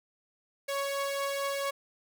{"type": "tone pair together", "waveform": "sawtooth", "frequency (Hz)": [556.6, 1108.7], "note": ["C#5", "C#6"], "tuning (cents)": [7, 0], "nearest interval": "octave", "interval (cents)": 1193, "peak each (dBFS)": [-27, -35], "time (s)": [0.68, 1.71], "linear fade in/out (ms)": 10, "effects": []}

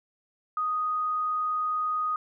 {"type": "tone", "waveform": "sine", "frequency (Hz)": 1244.5, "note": "D#6", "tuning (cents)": 0, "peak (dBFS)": -25, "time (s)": [0.57, 2.16], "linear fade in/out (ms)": 2, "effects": []}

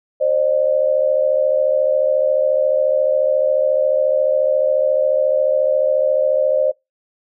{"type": "tone pair together", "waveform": "sine", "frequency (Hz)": [530, 604.2], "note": ["C5", "D5"], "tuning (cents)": [22, 49], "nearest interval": "major second", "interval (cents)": 227, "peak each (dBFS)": -16, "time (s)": [0.2, 6.72], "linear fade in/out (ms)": 20, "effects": ["noise-tail reverb RT60 0.2 s tail -24 dB re dry"]}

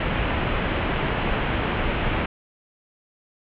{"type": "low-pass noise", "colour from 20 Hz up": "pink", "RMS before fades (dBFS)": -24, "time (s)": [0, 2.26], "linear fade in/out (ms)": 5, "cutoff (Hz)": 3100, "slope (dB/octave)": 48, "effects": []}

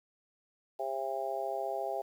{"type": "harmonic tone", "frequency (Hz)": 134.1, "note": "C3", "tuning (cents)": 43, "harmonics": [3, 4, 5, 6], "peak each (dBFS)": [-40, -39, -36, -38], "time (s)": [0.79, 2.02], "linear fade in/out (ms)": 10, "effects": ["10-bit"]}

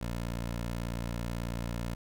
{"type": "tone", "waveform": "15% pulse", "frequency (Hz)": 58.27, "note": "A#1", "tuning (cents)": 0, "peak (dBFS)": -27, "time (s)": [0.01, 1.95], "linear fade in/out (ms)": 5, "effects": []}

